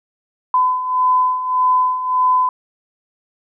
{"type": "beating tone pair", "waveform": "sine", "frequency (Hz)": [1010, 1011.7], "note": ["B5", "B5"], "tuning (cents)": [39, 41], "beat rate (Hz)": 1.7, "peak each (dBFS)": [-20, -14], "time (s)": [0.54, 2.49], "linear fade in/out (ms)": 2, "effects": []}